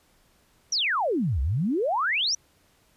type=exponential two-way sweep; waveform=sine; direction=down then up; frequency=6090 to 61.4 to 6090 Hz; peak=-22 dBFS; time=0.72-2.35 s; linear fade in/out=5 ms; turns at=1.41 s; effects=pink hiss -63 dBFS RMS until 2.96 s + resampled to 32000 Hz